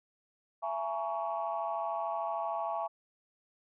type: chord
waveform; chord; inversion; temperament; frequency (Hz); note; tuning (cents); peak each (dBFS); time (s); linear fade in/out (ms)
sine; A# half-diminished seventh; second; just; 671.3 / 839.1 / 932.3 / 1118.8; E5 / G#5 / A#5 / C#6; +31 / +18 / 0 / +16; -35 / -36 / -40 / -38; 0.62-2.88; 20
effects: tanh soft clip ceiling -23 dBFS